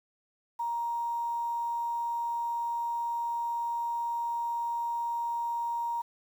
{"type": "tone with quantisation", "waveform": "sine", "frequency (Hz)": 939, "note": "A#5", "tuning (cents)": 12, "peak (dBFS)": -29, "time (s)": [0.59, 6.02], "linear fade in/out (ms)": 10, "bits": 9, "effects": []}